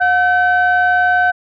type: tone pair together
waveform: sine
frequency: 722.1 / 1530 Hz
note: F#5 / G6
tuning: -42 / -42 cents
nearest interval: octave + minor second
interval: 1300 cents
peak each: -12 dBFS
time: 0-1.32 s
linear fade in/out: 20 ms
effects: tanh soft clip ceiling -5 dBFS